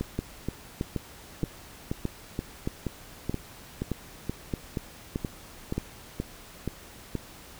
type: two click trains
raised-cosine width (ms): 3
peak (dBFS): -16 / -15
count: 16 / 10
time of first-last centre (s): 0.01-7.153 / 0.19-5.78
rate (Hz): 2.1 / 1.61
effects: pink hiss -48 dBFS RMS until 7.59 s